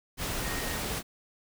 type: tone in noise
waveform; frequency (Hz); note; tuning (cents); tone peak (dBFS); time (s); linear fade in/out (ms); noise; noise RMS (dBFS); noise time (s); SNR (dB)
sine; 1864.7; A#6; 0; -40; 0.4-0.79; 50; pink; -33; 0.17-1.03; -10
effects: none